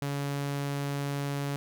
sawtooth tone, 141.5 Hz, C#3, 36 cents sharp, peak -26 dBFS, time 0.02-1.56 s, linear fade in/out 0 ms, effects none

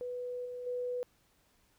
sine tone with level steps, 493.9 Hz, B4, in tune, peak -36 / -39 / -33 dBFS, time 0.01-1.03 s, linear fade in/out 0 ms, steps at 0.45 / 0.66 s, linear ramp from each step 10 ms, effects pink hiss -70 dBFS RMS until 1.78 s

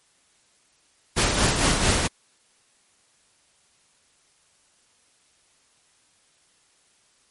pink noise with tremolo, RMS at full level -19 dBFS, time 1.16-2.08 s, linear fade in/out 20 ms, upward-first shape sine, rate 4.4 Hz, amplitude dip 45%, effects white hiss -62 dBFS RMS until 7.3 s + MP3 48 kbps

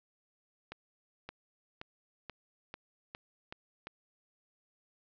accelerating click train, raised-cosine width 0.3 ms, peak -26 dBFS, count 8, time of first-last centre 0.72-3.87 s, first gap 570 ms, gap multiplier 0.92, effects low-pass 5000 Hz 12 dB/octave

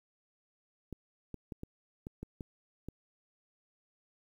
clicks, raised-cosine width 3 ms, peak -28 dBFS, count 8, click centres 0.927 / 1.343 / 1.522 / 1.634 / 2.069 / 2.23 / 2.408 / 2.886 s, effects 10-bit

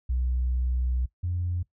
sine tone pair in turn, 62.4 / 88.25 Hz, B1 / F2, +19 / +19 cents, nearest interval tritone, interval 600 cents, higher second, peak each -22 / -25 dBFS, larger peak first, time 0.09-1.06 / 1.23-1.63 s, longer first, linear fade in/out 10 ms, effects noise-tail reverb RT60 0.1 s tail -18 dB re dry + tanh soft clip ceiling -20 dBFS

